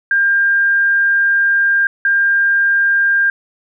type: tone bursts at uneven times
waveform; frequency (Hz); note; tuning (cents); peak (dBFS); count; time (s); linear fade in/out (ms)
sine; 1600; G6; +35; -10; 2; 0.11-1.87 / 2.05-3.3; 2
effects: none